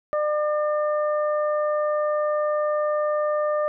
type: harmonic tone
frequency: 600 Hz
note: D5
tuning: 37 cents sharp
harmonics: 1 / 2 / 3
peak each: -21 / -28 / -38 dBFS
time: 0.13-3.68 s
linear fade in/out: 0 ms
effects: none